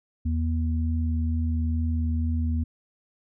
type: tone pair together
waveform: sine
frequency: 80.5 / 239.3 Hz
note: E2 / A#3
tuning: -41 / +46 cents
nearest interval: octave + perfect fifth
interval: 1887 cents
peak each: -23 / -30 dBFS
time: 0.25-2.64 s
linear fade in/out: 10 ms
effects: none